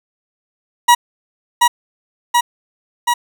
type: tone with echo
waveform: 40% pulse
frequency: 960 Hz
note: B5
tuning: 49 cents flat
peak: -5 dBFS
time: 0.88-0.95 s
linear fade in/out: 10 ms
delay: 730 ms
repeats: 3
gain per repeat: -2 dB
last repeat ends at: 3.14 s
effects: none

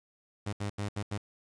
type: tone bursts at uneven times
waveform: sawtooth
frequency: 102.2 Hz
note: G#2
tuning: 27 cents flat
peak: -28 dBFS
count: 5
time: 0.46-0.53 / 0.6-0.7 / 0.78-0.89 / 0.96-1.03 / 1.11-1.18 s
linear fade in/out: 10 ms
effects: resampled to 22050 Hz + 9-bit

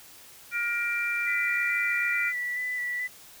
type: harmonic tone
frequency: 472.6 Hz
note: A#4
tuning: 24 cents sharp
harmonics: 3 / 4 / 5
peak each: -30 / -35 / -28 dBFS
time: 0.51-2.33 s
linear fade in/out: 50 ms
type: tone with vibrato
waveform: sine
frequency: 1975.5 Hz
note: B6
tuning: in tune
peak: -28 dBFS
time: 1.26-3.08 s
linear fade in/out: 20 ms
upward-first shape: square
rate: 2.3 Hz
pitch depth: 16 cents each way
effects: white hiss -50 dBFS RMS until 3.4 s

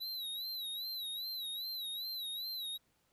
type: tone with vibrato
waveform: square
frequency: 3931 Hz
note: B7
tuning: 9 cents flat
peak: -39 dBFS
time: 0-2.78 s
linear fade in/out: 20 ms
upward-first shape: sine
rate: 2.5 Hz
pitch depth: 98 cents each way
effects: pink hiss -75 dBFS RMS until 3.12 s

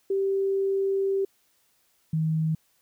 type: tone pair in turn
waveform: sine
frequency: 390.1 / 158.61 Hz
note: G4 / D#3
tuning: -8 / +34 cents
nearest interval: octave + major third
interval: 1558 cents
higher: first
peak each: -22 dBFS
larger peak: neither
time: 0.1-1.25 / 2.13-2.55 s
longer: first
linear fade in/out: 5 ms
effects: white hiss -67 dBFS RMS until 2.81 s

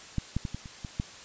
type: clicks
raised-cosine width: 5 ms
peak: -15 / -15 / -20 / -22 / -30 / -24 / -16 dBFS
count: 7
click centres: 0.183 / 0.366 / 0.452 / 0.546 / 0.658 / 0.848 / 0.999 s
effects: white hiss -47 dBFS RMS until 1.24 s + resampled to 16000 Hz

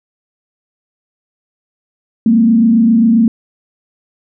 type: tone with frequency modulation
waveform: sine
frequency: 227.2 Hz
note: A#3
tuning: 44 cents flat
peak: -6 dBFS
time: 2.26-3.28 s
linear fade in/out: 2 ms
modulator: 27.5 Hz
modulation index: 0.64
effects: none

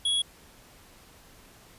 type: tone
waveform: square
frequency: 3341 Hz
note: G#7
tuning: 10 cents sharp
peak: -24 dBFS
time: 0.05-0.22 s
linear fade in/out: 5 ms
effects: pink hiss -54 dBFS RMS until 1.78 s + resampled to 32000 Hz

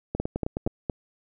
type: two click trains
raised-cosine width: 2 ms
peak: -14 / -13 dBFS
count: 6 / 4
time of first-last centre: 0.15-0.674 / 0.2-0.898 s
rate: 9.54 / 4.3 Hz
effects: none

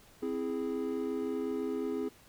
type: chord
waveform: triangle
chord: C augmented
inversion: none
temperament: equal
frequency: 261.6 / 329.6 / 415.3 Hz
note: C4 / E4 / G#4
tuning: 0 / 0 / 0 cents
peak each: -34 / -36 / -33 dBFS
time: 0.22-2.09 s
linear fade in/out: 10 ms
effects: pink hiss -59 dBFS RMS until 2.28 s

